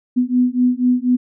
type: beating tone pair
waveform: sine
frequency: 246.9 / 251 Hz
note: B3 / B3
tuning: 0 / +28 cents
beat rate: 4.1 Hz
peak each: -16 dBFS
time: 0.16-1.17 s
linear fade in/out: 20 ms
effects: none